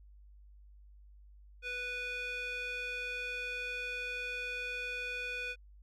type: tone with band-pass filter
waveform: square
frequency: 493.9 Hz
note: B4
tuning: in tune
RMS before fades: -39 dBFS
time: 1.62-5.56 s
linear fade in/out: 50 ms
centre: 2300 Hz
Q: 3.4
effects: added 50 Hz sine -54 dBFS peak until 5.82 s